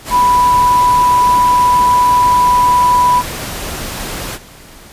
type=tone in noise; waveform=sine; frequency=987.8 Hz; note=B5; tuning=in tune; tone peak=-7 dBFS; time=0.1-3.23 s; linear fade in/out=50 ms; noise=pink; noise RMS=-23 dBFS; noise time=0.04-4.39 s; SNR=+13 dB; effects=pink hiss -38 dBFS RMS until 4.92 s + resampled to 32000 Hz